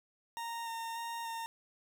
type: tone with vibrato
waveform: 40% pulse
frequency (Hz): 921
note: A#5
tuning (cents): -21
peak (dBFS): -37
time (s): 0.37-1.46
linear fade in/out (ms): 0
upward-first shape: square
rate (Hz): 1.7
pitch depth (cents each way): 12
effects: none